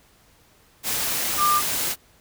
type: tone in noise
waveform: sine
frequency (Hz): 1195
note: D6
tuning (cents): +30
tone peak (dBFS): -17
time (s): 1.37-1.62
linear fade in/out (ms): 50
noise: white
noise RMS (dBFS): -25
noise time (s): 0.83-1.96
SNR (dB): +5
effects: pink hiss -57 dBFS RMS until 2.2 s